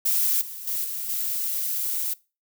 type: noise with level steps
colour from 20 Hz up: violet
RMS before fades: -22 / -37 / -27 / -31 / -27 dBFS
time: 0.05-2.14 s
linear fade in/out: 10 ms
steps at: 0.41 / 0.67 / 0.84 / 1.09 s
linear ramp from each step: 5 ms
effects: noise-tail reverb RT60 0.3 s tail -22 dB re dry